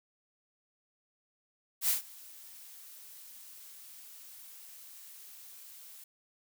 blue noise with ADSR envelope, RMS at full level -27 dBFS, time 1.81-6.04 s, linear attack 75 ms, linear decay 130 ms, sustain -24 dB, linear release 4 ms, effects none

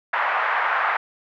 pink band-pass noise, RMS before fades -22 dBFS, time 0.13-0.97 s, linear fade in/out 5 ms, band 830 to 1900 Hz, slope 24 dB/octave, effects none

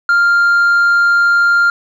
triangle tone with hard clipping, 1396.9 Hz, F6, in tune, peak -7 dBFS, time 0.09-1.7 s, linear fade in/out 2 ms, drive 1 dB, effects none

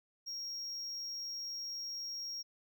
triangle tone, 5588 Hz, F8, in tune, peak -38 dBFS, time 0.26-2.43 s, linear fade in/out 20 ms, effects none

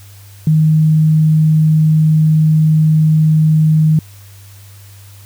sine tone, 156.1 Hz, D#3, 6 cents sharp, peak -7 dBFS, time 0.47-3.99 s, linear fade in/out 2 ms, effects added 99 Hz sine -36 dBFS peak until 5.25 s + white hiss -44 dBFS RMS until 5.25 s

